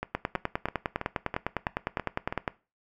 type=two click trains; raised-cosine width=0.5 ms; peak=-16 / -12 dBFS; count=8 / 24; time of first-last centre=0.03-2.325 / 0.15-2.478 s; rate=3.05 / 9.88 Hz; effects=noise-tail reverb RT60 0.3 s tail -19 dB re dry